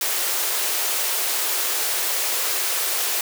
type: high-pass noise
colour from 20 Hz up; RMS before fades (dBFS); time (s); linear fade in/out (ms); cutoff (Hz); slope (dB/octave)
white; -23; 0.01-3.21; 2; 340; 96
effects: none